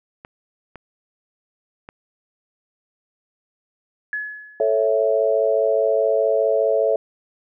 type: clicks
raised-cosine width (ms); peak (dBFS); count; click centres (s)
0.5; -22; 3; 0.249 / 0.757 / 1.889
type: tone with exponential decay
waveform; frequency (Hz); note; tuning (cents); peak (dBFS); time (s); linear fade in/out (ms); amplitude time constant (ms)
sine; 1700; G#6; +40; -21; 4.13-4.87; 1; 160
type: chord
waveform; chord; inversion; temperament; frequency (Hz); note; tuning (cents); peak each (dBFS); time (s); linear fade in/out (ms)
sine; A major; none; equal; 440 / 554.4 / 659.3; A4 / C#5 / E5; 0 / 0 / 0; -20; 4.6-6.96; 2
effects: none